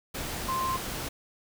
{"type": "tone in noise", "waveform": "sine", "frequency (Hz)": 1048, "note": "C6", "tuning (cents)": 2, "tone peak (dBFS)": -27, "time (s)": [0.48, 0.77], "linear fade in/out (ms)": 10, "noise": "pink", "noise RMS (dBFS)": -35, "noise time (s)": [0.14, 1.09], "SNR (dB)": 5, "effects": []}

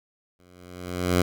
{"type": "tone with exponential growth", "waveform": "10% pulse", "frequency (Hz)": 89.6, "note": "F2", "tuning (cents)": 45, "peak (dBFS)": -9, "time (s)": [0.39, 1.22], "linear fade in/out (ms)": 5, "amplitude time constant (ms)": 180, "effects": []}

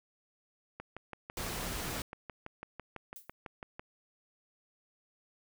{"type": "click train", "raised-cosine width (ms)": 0.5, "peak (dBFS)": -27, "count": 19, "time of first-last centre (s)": [0.8, 3.795], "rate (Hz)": 6.01}
{"type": "noise", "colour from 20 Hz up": "pink", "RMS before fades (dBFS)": -38, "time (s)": [1.37, 2.02], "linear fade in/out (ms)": 2}
{"type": "noise with exponential decay", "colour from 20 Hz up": "violet", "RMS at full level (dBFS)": -45, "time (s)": [3.16, 3.32], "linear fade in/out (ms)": 0, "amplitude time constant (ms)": 34}
{"effects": []}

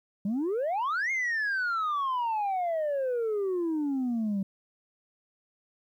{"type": "exponential two-way sweep", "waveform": "sine", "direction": "up then down", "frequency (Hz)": [190, 2159, 190], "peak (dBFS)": -24, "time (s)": [0.25, 4.43], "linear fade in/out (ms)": 5, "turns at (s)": 1.11, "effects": ["tanh soft clip ceiling -25 dBFS", "11-bit"]}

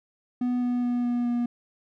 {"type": "tone with pitch steps", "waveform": "triangle", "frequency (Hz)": [246.9, 245.2, 243.5, 241.8, 240.1], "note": ["B3", "B3", "B3", "B3", "B3"], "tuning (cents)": [0, -12, -24, -36, -49], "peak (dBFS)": -21, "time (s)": [0.41, 1.46], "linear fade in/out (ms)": 5, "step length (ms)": 210, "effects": []}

